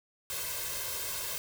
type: noise with comb filter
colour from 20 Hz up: white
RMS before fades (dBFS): -36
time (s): 0.3-1.38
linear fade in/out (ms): 0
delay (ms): 1.9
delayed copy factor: +0.85
effects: none